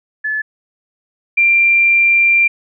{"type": "tone pair in turn", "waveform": "sine", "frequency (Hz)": [1727, 2373], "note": ["A6", "D7"], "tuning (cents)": [-33, 17], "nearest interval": "tritone", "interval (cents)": 550, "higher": "second", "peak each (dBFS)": [-16, -8], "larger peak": "second", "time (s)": [[0.24, 0.42], [1.37, 2.48]], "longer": "second", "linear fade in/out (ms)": 10, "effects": []}